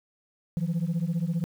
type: beating tone pair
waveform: sine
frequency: 161.1 / 176.1 Hz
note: E3 / F3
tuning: -39 / +15 cents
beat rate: 15 Hz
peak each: -26 dBFS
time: 0.57-1.44 s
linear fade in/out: 0 ms
effects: tanh soft clip ceiling -22 dBFS + 9-bit